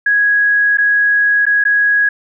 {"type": "tone with dropouts", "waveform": "sine", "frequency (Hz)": 1661.2, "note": "G#6", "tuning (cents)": 0, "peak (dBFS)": -9, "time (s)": [0.06, 2.09], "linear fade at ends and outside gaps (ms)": 5, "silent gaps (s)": [[0.773, 0.783], [1.455, 1.465], [1.64, 1.651]], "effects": []}